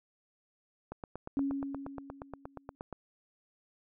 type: click train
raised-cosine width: 1 ms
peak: -26 dBFS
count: 18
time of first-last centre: 0.92-2.927 s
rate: 8.47 Hz
type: tone with exponential decay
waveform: sine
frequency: 276.4 Hz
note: C#4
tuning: 5 cents flat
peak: -27 dBFS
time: 1.37-2.75 s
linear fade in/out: 0 ms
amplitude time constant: 300 ms
effects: none